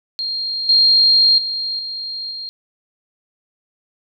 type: tone with level steps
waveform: sine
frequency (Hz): 4216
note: C8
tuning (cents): +12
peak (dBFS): -20 / -9 / -20 / -24 / -26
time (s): 0.19-2.49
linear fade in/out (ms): 0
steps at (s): 0.69 / 1.38 / 1.79 / 2.31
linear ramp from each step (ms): 2
effects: none